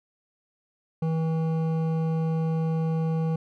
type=tone with hard clipping; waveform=sine; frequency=161.4 Hz; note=E3; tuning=36 cents flat; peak=-25 dBFS; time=1.02-3.36 s; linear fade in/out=5 ms; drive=11 dB; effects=none